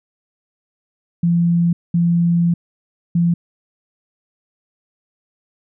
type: tone bursts at uneven times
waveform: sine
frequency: 171 Hz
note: F3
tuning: 36 cents flat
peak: -12 dBFS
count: 3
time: 1.23-1.73 / 1.94-2.54 / 3.15-3.34 s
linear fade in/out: 5 ms
effects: none